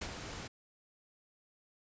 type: noise with ADSR envelope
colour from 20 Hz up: pink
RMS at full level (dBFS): -38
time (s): 0.01-0.48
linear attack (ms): 8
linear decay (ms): 59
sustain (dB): -6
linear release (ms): 12
effects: resampled to 16000 Hz